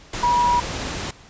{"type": "tone in noise", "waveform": "sine", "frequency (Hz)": 967, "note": "B5", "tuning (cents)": -37, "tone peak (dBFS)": -15, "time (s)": [0.23, 0.6], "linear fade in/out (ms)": 5, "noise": "pink", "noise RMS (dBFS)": -28, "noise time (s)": [0.13, 1.11], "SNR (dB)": 10, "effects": ["pink hiss -47 dBFS RMS until 1.29 s", "resampled to 16000 Hz"]}